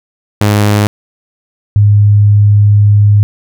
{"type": "tone pair in turn", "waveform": ["sawtooth", "sine"], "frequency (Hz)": [103.83, 103.27], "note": ["G#2", "G#2"], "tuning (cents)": [0, -9], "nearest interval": "unison", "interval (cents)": 9, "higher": "first", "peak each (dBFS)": -3, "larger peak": "neither", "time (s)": [[0.41, 0.87], [1.76, 3.23]], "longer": "second", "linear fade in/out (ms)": 0, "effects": []}